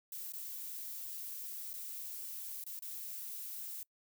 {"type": "noise with dropouts", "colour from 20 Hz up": "violet", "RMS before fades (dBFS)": -44, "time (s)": [0.12, 3.83], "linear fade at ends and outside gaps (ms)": 2, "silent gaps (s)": [[0.322, 0.335], [1.732, 1.738], [2.64, 2.664], [2.792, 2.822]], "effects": ["noise-tail reverb RT60 0.1 s tail -25 dB re dry"]}